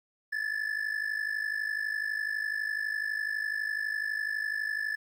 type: ring-modulated tone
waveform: triangle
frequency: 1738 Hz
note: A6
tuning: 22 cents flat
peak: -25 dBFS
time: 0.32-4.96 s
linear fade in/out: 10 ms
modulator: 26 Hz
effects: 11-bit